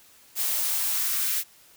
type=noise with high-pass filter sweep; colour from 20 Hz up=blue; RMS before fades=-26 dBFS; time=0.35-1.44 s; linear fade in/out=50 ms; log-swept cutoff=410 to 1800 Hz; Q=1.5; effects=white hiss -55 dBFS RMS until 1.76 s